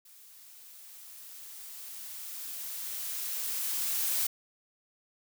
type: noise with level ramp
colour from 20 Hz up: blue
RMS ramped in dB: -55 to -29 dBFS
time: 0.05-4.27 s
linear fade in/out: 5 ms
effects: none